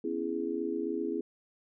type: chord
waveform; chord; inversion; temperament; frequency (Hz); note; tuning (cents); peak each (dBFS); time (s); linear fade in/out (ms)
sine; C# minor seventh; third; just; 249.5 / 277.2 / 332.6 / 415.8; B3 / C#4 / E4 / G#4; +18 / 0 / +16 / +2; -38 / -38 / -34 / -35; 0.04-1.21; 5
effects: none